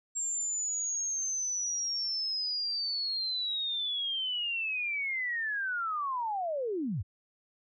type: linear sweep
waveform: sine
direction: down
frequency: 7459 to 74 Hz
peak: -30 dBFS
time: 0.15-7.03 s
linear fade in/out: 20 ms
effects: none